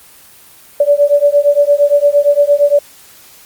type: beating tone pair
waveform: sine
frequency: 573 / 581.7 Hz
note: D5 / D5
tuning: -43 / -17 cents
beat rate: 8.7 Hz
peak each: -10 dBFS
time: 0.8-2.79 s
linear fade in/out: 5 ms
effects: white hiss -41 dBFS RMS until 3.45 s + Opus 24 kbps